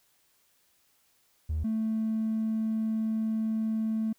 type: tone pair in turn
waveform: triangle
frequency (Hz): 78 / 220.6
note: D#2 / A3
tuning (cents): +5 / +5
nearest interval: octave + tritone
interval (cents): 1800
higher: second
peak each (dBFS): -24 / -23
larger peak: second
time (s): 1.49-1.64 / 1.64-4.13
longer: second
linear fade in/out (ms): 10
effects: tanh soft clip ceiling -23 dBFS + white hiss -68 dBFS RMS until 4.18 s